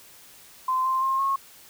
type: tone with pitch steps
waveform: sine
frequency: 1034 / 1047 / 1065 / 1089 Hz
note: C6 / C6 / C6 / C#6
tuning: -21 / +1 / +30 / -31 cents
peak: -21 dBFS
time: 0.68-1.36 s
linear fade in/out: 5 ms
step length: 170 ms
effects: white hiss -50 dBFS RMS until 1.69 s